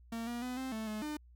45% pulse tone with pitch steps, 229.4 / 238.9 / 250.8 / 261.8 / 220 / 214.2 / 301.2 Hz, A#3 / A#3 / B3 / C4 / A3 / A3 / D4, -28 / +43 / +27 / +1 / 0 / -46 / +44 cents, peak -37 dBFS, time 0.12-1.17 s, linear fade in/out 5 ms, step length 150 ms, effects added 60 Hz sine -56 dBFS peak until 1.35 s

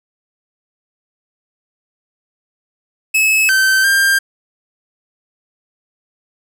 45% pulse tone with pitch steps, 2588 / 1546 / 1593 Hz, E7 / G6 / G6, -32 / -24 / +27 cents, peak -10 dBFS, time 3.14-4.19 s, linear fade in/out 10 ms, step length 350 ms, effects none

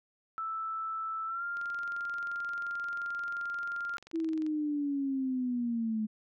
sine tone with pitch glide, 1318.5 to 1396.9 Hz, E6 to F6, 0 to 0 cents, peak -33 dBFS, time 0.38-3.97 s, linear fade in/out 0 ms, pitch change +100 cents, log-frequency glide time 1.26-1.44 s
click train, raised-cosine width 0.2 ms, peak -34 dBFS, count 67, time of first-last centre 1.57-4.465 s, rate 22.8 Hz
sine linear sweep, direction down, 329.6 to 213.3 Hz, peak -29 dBFS, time 4.13-6.07 s, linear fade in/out 20 ms
effects none

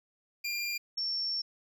25% pulse / sine tone pair in turn, 2395 / 5442 Hz, D7 / F8, +33 / -46 cents, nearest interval octave + major second, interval 1421 cents, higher second, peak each -28 / -30 dBFS, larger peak first, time 0.44-0.78 / 0.97-1.42 s, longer second, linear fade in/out 10 ms, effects none

